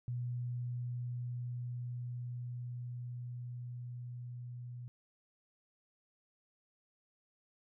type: tone with level ramp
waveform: sine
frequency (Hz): 122.2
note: B2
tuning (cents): -18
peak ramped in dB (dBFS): -35 to -43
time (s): 0.08-4.88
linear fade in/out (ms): 0
effects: none